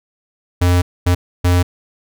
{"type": "tone bursts at uneven times", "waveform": "square", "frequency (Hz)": 88.8, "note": "F2", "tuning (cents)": 29, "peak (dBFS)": -11, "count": 3, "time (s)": [[0.61, 0.82], [1.06, 1.15], [1.44, 1.63]], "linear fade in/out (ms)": 10, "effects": []}